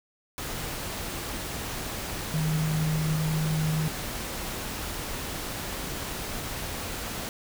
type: tone in noise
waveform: sine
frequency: 156.3 Hz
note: D#3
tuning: 8 cents sharp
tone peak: -24 dBFS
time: 2.34-3.88 s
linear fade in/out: 0 ms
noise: pink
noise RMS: -34 dBFS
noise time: 0.38-7.29 s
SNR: +7 dB
effects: none